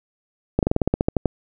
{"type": "slowing click train", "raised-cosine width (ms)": 2, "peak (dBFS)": -4, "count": 12, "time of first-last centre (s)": [0.59, 1.257], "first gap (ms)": 38, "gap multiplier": 1.09, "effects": []}